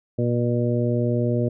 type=harmonic tone; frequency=120 Hz; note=B2; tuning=49 cents flat; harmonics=1 / 2 / 3 / 4 / 5; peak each=-22 / -25 / -27 / -28 / -29 dBFS; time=0.18-1.49 s; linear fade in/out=10 ms; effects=none